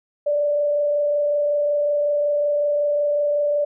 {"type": "tone with frequency modulation", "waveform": "sine", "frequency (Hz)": 585, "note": "D5", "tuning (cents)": -7, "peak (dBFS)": -17, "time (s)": [0.26, 3.65], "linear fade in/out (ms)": 10, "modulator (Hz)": 25.4, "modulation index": 0.29, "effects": []}